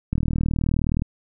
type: click train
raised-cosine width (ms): 5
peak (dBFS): -10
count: 36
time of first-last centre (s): 0.13-1.021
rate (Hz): 39.3
effects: none